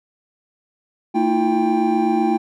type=tone cluster; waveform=triangle; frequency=225.5 / 317.4 / 345.3 / 791 Hz; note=A3 / D#4 / F4 / G5; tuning=+43 / +35 / -20 / +15 cents; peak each=-19 dBFS; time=1.14-2.38 s; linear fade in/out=20 ms; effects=none